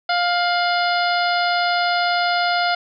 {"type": "harmonic tone with a mistuned harmonic", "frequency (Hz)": 703, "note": "F5", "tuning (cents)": 11, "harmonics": [1, 2, 3, 4, 5, 6, 7], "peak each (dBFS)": [-19, -22, -28, -30, -30, -29, -30], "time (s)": [0.09, 2.75], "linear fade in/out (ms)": 5, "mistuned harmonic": 4, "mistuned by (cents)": 72, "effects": []}